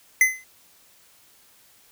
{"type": "tone with exponential decay", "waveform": "square", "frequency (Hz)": 2041, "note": "C7", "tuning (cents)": -44, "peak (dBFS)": -11, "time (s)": [0.21, 0.44], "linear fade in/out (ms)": 2, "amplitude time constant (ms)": 49, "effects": ["white hiss -56 dBFS RMS until 1.91 s"]}